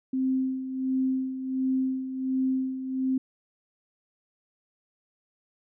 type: tone with tremolo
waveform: sine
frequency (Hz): 261.6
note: C4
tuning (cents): 0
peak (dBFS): -22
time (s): 0.13-3.18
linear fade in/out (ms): 5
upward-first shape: sine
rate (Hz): 1.4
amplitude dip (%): 65
effects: none